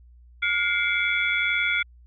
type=tone cluster; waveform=sine; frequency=1422 / 2105 / 2187 / 2298 / 3402 Hz; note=F6 / C7 / C#7 / D7 / G#7; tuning=+31 / +10 / -24 / -38 / +41 cents; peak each=-26 / -26 / -33 / -26 / -31 dBFS; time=0.42-1.83 s; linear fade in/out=10 ms; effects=added 60 Hz sine -48 dBFS peak until 2.06 s